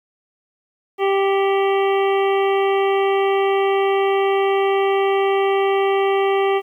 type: harmonic tone with a mistuned harmonic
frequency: 392 Hz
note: G4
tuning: in tune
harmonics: 1 / 2 / 3 / 5 / 6 / 7 / 8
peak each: -16 / -22 / -26 / -30 / -32 / -33 / -34 dBFS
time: 0.98-6.62 s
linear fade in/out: 50 ms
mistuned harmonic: 6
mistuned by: -45 cents
effects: 9-bit